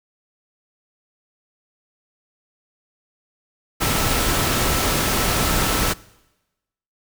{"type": "tone in noise", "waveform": "sine", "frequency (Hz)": 1318.5, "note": "E6", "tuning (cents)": 0, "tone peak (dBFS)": -31, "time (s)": [3.8, 5.94], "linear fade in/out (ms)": 20, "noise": "pink", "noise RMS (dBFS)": -20, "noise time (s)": [3.8, 5.94], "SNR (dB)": -14, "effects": ["noise-tail reverb RT60 1.0 s tail -22 dB re dry"]}